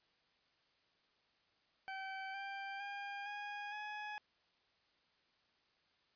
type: tone with pitch steps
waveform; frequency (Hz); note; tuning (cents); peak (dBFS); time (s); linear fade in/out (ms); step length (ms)
20% pulse; 770 / 787.1 / 804.6 / 822.4 / 840.7; G5 / G5 / G5 / G#5 / G#5; -31 / +7 / +45 / -17 / +21; -38; 1.88-4.18; 0; 460
effects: white hiss -75 dBFS RMS until 6.15 s + resampled to 11025 Hz